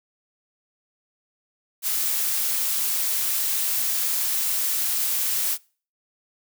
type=noise; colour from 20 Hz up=blue; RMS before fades=-24 dBFS; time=1.82-5.58 s; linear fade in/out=50 ms; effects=noise-tail reverb RT60 0.4 s tail -24 dB re dry